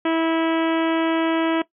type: harmonic tone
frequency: 326.3 Hz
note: E4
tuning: 18 cents flat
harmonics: 1 / 2 / 3 / 4 / 5 / 6 / 7 / 8 / 9 / 10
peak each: -19 / -25 / -29 / -31 / -33 / -35 / -36 / -37 / -38 / -39 dBFS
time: 0.05-1.62 s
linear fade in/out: 5 ms
effects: noise-tail reverb RT60 0.1 s tail -18 dB re dry